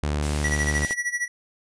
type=tone; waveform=sawtooth; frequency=74 Hz; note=D2; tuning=14 cents sharp; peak=-19 dBFS; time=0.03-0.85 s; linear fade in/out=0 ms
type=band-stop noise; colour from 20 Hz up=white; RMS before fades=-35 dBFS; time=0.22-0.94 s; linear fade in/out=10 ms; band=900 to 1500 Hz; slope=96 dB/octave
type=tone with tremolo; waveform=square; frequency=1941 Hz; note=B6; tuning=31 cents flat; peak=-22 dBFS; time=0.44-1.28 s; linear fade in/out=5 ms; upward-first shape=sine; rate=13 Hz; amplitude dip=85%
type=click; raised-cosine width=1 ms; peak=-18 dBFS; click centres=0.909 s
effects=resampled to 22050 Hz